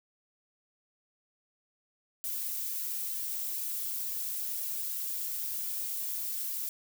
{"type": "noise with flanger", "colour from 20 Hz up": "violet", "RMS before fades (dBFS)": -35, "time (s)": [2.24, 6.69], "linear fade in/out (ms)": 0, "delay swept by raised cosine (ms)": [1.7, 3.4], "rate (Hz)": 2.1, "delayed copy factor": 0.5, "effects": []}